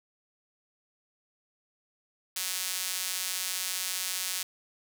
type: tone with high-pass filter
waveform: sawtooth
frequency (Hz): 185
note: F#3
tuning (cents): 0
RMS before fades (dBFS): -33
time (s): 2.36-4.43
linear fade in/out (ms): 5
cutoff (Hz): 4200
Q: 0.51
effects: none